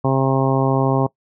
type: harmonic tone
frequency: 133.9 Hz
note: C3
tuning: 40 cents sharp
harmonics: 1 / 2 / 3 / 4 / 5 / 6 / 7 / 8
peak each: -18 / -21 / -23 / -24 / -25 / -26 / -26 / -27 dBFS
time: 0.04-1.07 s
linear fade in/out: 10 ms
effects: noise-tail reverb RT60 0.1 s tail -21 dB re dry